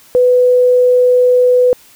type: tone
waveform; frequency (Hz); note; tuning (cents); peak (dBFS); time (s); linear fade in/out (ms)
sine; 497.8; B4; +14; -6; 0.15-1.73; 0
effects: white hiss -44 dBFS RMS until 1.95 s